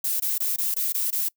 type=noise bursts; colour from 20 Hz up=violet; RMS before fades=-25 dBFS; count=7; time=0.04-1.286 s; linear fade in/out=5 ms; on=160 ms; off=21 ms; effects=noise-tail reverb RT60 0.1 s tail -25 dB re dry